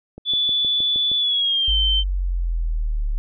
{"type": "click train", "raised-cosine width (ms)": 2, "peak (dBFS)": -23, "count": 7, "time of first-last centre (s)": [0.18, 1.116], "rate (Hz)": 6.41}
{"type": "tone with pitch glide", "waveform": "sine", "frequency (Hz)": [3462, 3102], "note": ["A7", "G7"], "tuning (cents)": [-29, -19], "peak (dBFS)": -17, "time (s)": [0.25, 2.04], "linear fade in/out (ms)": 50, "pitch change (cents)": -190, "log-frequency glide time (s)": [1.18, 1.75]}
{"type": "exponential sweep", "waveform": "sine", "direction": "down", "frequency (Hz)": [51.91, 35.6], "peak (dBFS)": -19, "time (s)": [1.68, 3.18], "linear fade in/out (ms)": 0}
{"effects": []}